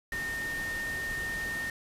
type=tone in noise; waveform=sine; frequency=1830 Hz; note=A#6; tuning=32 cents flat; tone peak=-32 dBFS; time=0.12-1.7 s; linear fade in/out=2 ms; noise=pink; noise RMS=-41 dBFS; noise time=0.12-1.7 s; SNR=+6 dB; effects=resampled to 32000 Hz